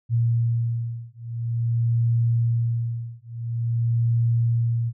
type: beating tone pair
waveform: sine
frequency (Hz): 116.54 / 117.02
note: A#2 / A#2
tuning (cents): 0 / +7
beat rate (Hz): 0.48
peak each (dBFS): -23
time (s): 0.09-4.93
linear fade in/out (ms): 50
effects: none